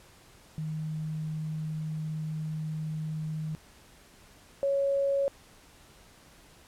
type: tone pair in turn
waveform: sine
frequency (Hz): 156 / 554.7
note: D#3 / C#5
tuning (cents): +5 / +1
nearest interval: octave + minor seventh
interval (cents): 2196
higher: second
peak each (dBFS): -31 / -24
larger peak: second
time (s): 0.58-3.55 / 4.63-5.28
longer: first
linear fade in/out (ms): 0
effects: pink hiss -56 dBFS RMS until 6.67 s + low-pass 12000 Hz 12 dB/octave